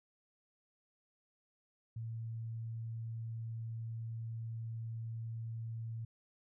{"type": "tone", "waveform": "sine", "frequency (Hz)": 113.7, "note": "A#2", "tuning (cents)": -43, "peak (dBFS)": -39, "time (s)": [1.96, 6.05], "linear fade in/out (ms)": 5, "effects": []}